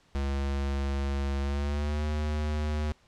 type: tone with pitch glide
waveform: square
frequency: 69.3 to 75.57 Hz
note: C#2 to D#2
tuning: 0 to -50 cents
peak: -28 dBFS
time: 0.15-2.92 s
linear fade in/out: 0 ms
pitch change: +150 cents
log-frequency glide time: 1.4-2.04 s
effects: pink hiss -63 dBFS RMS until 3.07 s + low-pass 6000 Hz 12 dB/octave